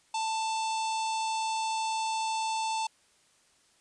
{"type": "harmonic tone", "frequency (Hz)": 886, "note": "A5", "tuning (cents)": 12, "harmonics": [1, 3, 4, 5, 6, 7, 8, 9, 10], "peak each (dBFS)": [-29, -40, -42, -42, -47, -45, -50, -46, -50], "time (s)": [0.14, 2.87], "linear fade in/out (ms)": 5, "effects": ["white hiss -65 dBFS RMS until 3.8 s", "resampled to 22050 Hz"]}